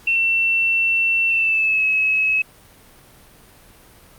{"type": "tone with pitch glide", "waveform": "sine", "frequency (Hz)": [2700, 2572], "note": ["E7", "E7"], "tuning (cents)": [41, -43], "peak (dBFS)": -15, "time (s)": [0.07, 2.42], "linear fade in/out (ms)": 5, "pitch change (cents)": -84, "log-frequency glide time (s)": [1.28, 1.84], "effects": ["pink hiss -48 dBFS RMS until 4.18 s", "Opus 48 kbps"]}